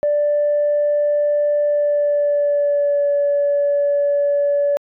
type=tone with pitch glide; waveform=sine; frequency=587.3 to 573.2 Hz; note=D5 to D5; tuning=0 to -42 cents; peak=-13 dBFS; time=0.03-4.77 s; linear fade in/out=0 ms; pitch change=-42 cents; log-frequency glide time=1.64-3.08 s; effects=tanh soft clip ceiling -10 dBFS